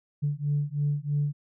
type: beating tone pair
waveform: sine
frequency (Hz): 144.1 / 147.2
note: D3 / D3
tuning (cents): -33 / +4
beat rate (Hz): 3.1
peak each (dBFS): -27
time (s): 0.22-1.33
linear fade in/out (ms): 20
effects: tanh soft clip ceiling -18 dBFS